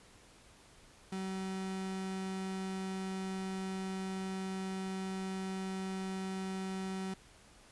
35% pulse tone, 190 Hz, F#3, 46 cents sharp, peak -35 dBFS, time 1.12-7.14 s, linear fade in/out 5 ms, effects pink hiss -60 dBFS RMS until 7.71 s + resampled to 24000 Hz

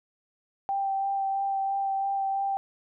sine tone with vibrato, 784 Hz, G5, in tune, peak -25 dBFS, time 0.69-2.57 s, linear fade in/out 0 ms, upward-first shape sine, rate 3 Hz, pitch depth 13 cents each way, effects none

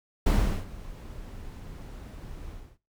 brown noise with ADSR envelope, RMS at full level -20 dBFS, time 0.26-2.78 s, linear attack 8 ms, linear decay 380 ms, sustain -21 dB, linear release 270 ms, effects noise-tail reverb RT60 0.3 s tail -21 dB re dry

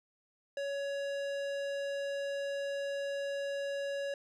sine tone with tanh clipping, 560 Hz, C#5, 18 cents sharp, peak -36 dBFS, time 0.57-4.14 s, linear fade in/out 2 ms, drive 18 dB, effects none

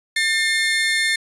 30% pulse tone pair together, 1796 / 2136 Hz, A6 / C7, +35 / +35 cents, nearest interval minor third, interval 300 cents, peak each -17 / -18 dBFS, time 0.16-1.16 s, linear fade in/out 5 ms, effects resampled to 24000 Hz

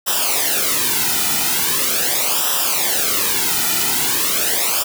white noise with flanger, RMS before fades -18 dBFS, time 0.06-4.84 s, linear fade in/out 20 ms, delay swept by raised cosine 0.45 to 1.85 ms, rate 0.41 Hz, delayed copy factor -0.8, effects none

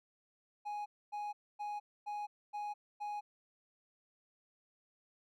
triangle tone bursts, 830.6 Hz, G#5, in tune, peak -36 dBFS, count 6, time 0.65-3.21 s, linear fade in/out 20 ms, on 210 ms, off 260 ms, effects none

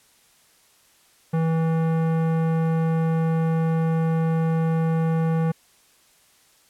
sine tone with tanh clipping, 162.6 Hz, E3, 23 cents flat, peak -21 dBFS, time 1.33-5.52 s, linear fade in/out 10 ms, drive 17 dB, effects white hiss -58 dBFS RMS until 6.69 s + low-pass 12000 Hz 12 dB/octave

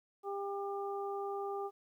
harmonic tone, 398.8 Hz, G4, 30 cents sharp, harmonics 1 / 2 / 3, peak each -38 / -41 / -45 dBFS, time 0.23-1.71 s, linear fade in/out 50 ms, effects 12-bit

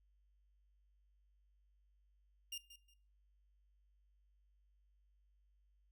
sawtooth tone with echo, 2810 Hz, F7, 10 cents sharp, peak -39 dBFS, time 2.52-2.58 s, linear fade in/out 5 ms, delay 180 ms, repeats 2, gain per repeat -13 dB, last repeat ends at 2.94 s, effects noise-tail reverb RT60 0.4 s tail -18 dB re dry + added 50 Hz sine -70 dBFS peak until 5.91 s

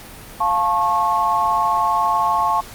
sine chord, F augmented, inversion none, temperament just, 698.5 / 873.1 / 1091.3 Hz, F5 / A5 / C#6, 0 / -14 / -27 cents, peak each -23 / -19 / -18 dBFS, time 0.4-2.61 s, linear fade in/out 10 ms, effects pink hiss -38 dBFS RMS until 2.74 s + Opus 48 kbps

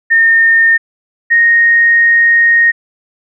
sine tone pair in turn, 1825 / 1861.2 Hz, A#6 / A#6, -37 / -3 cents, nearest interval unison, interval 34 cents, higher second, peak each -5 dBFS, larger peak neither, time 0.1-0.78 / 1.3-2.72 s, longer second, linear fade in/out 20 ms, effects none

